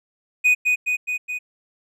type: tone with echo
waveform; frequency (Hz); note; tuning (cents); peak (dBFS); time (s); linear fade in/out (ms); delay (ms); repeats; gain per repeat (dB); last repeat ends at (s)
triangle; 2486; D#7; -2; -11; 0.44-0.55; 20; 210; 4; -3; 1.39
effects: none